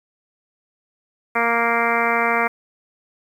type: harmonic tone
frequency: 233.1 Hz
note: A#3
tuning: in tune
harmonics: 1 / 2 / 3 / 4 / 5 / 6 / 7 / 8 / 9 / 10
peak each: -29 / -25 / -24 / -25 / -24 / -25 / -29 / -29 / -24 / -27 dBFS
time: 1.35-2.48 s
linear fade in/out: 10 ms
effects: 8-bit